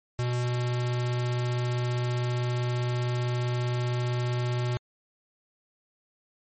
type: tone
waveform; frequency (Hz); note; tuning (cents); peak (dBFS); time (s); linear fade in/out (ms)
square; 122.5; B2; -14; -26; 0.19-4.77; 0
effects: MP3 32 kbps